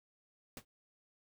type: noise with exponential decay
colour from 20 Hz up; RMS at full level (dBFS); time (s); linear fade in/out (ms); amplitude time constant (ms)
pink; -41; 0.57-0.65; 2; 16
effects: none